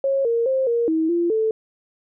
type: tone with pitch steps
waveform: sine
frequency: 545 / 464.8 / 528 / 469.3 / 320.3 / 343.2 / 440.4 Hz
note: C#5 / A#4 / C5 / A#4 / E4 / F4 / A4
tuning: -29 / -5 / +16 / +12 / -50 / -30 / +2 cents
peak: -17 dBFS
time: 0.04-1.51 s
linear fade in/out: 2 ms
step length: 210 ms
effects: none